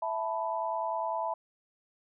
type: chord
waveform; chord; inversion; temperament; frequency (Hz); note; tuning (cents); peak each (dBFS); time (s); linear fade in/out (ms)
sine; E suspended fourth; none; just; 659.3 / 879 / 988.9; E5 / A5 / B5; 0 / -2 / +2; -34; 0.02-1.34; 5
effects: none